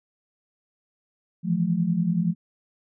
sine tone cluster, 163.3 / 173.8 / 213.9 Hz, E3 / F3 / A3, -16 / -8 / -49 cents, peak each -29 / -22 / -27 dBFS, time 1.43-2.35 s, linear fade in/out 50 ms, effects none

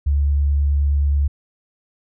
sine tone with vibrato, 71.4 Hz, D2, 48 cents flat, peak -14 dBFS, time 0.06-1.28 s, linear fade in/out 10 ms, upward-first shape sine, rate 9.4 Hz, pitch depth 10 cents each way, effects none

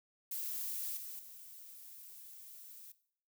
violet noise with level steps, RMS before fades -40 / -46 / -53 dBFS, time 0.31-2.92 s, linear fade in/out 5 ms, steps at 0.97 / 1.19 s, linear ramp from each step 2 ms, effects noise-tail reverb RT60 0.6 s tail -17 dB re dry

